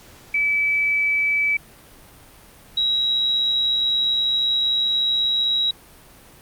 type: tone pair in turn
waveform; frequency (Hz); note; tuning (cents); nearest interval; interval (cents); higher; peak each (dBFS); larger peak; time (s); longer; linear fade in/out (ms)
sine; 2301 / 3859; D7 / B7; -36 / -41; major sixth; 895; second; -17; neither; 0.34-1.57 / 2.77-5.71; second; 5
effects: pink hiss -47 dBFS RMS until 6.41 s + Opus 48 kbps